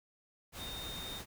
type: tone in noise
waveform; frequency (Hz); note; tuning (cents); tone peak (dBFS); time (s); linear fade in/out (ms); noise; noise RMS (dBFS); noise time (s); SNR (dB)
sine; 3674; A#7; -26; -43; 0.57-1.22; 50; pink; -45; 0.52-1.26; -1
effects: none